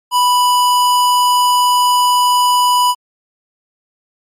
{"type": "tone", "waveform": "square", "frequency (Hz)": 987.8, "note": "B5", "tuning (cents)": 0, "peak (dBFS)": -10, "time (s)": [0.11, 2.95], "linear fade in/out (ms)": 50, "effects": ["MP3 64 kbps"]}